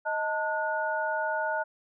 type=tone cluster; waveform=sine; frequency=626 / 891 / 1454 Hz; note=D#5 / A5 / F#6; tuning=+10 / +22 / -31 cents; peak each=-31 dBFS; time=0.05-1.64 s; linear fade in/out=20 ms; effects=none